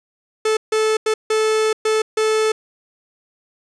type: tone bursts at uneven times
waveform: 45% pulse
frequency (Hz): 436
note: A4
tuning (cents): -16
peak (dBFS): -15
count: 6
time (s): 0.45-0.57 / 0.72-0.97 / 1.06-1.14 / 1.3-1.73 / 1.85-2.02 / 2.17-2.52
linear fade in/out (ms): 5
effects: resampled to 22050 Hz + 8-bit